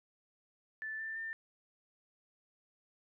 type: tone with pitch steps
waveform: sine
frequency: 1756 / 1777.4 / 1799.1 Hz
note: A6 / A6 / A6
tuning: -4 / +17 / +38 cents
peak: -38 dBFS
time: 0.82-1.33 s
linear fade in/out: 0 ms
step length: 170 ms
effects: none